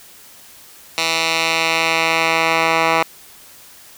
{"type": "tone with band-pass filter sweep", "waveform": "10% pulse", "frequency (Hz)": 163.4, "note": "E3", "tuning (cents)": -15, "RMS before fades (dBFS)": -17, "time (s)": [0.98, 3.03], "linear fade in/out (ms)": 0, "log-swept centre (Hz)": [3700, 1600], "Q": 1.2, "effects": ["white hiss -43 dBFS RMS until 3.97 s"]}